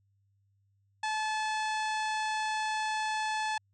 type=harmonic tone; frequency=865 Hz; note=A5; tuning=30 cents flat; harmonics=1 / 2 / 3 / 4 / 5 / 6 / 7 / 8 / 9 / 10; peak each=-31 / -36 / -41 / -44 / -45 / -50 / -51 / -52 / -53 / -52 dBFS; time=1.03-3.58 s; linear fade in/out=5 ms; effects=added 99 Hz sine -68 dBFS peak until 3.73 s